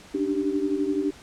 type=tone cluster; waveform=sine; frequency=288.1 / 299.9 / 389 Hz; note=D4 / D4 / G4; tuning=-33 / +36 / -13 cents; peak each=-27 dBFS; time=0.14-1.11 s; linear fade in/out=10 ms; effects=pink hiss -48 dBFS RMS until 1.22 s + low-pass 8000 Hz 12 dB/octave